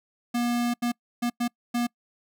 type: tone bursts at uneven times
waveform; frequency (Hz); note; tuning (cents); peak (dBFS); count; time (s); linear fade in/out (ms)
square; 239.7; A#3; +48; -24; 5; 0.34-0.74 / 0.82-0.92 / 1.22-1.3 / 1.4-1.48 / 1.74-1.87; 10
effects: noise-tail reverb RT60 0.1 s tail -26 dB re dry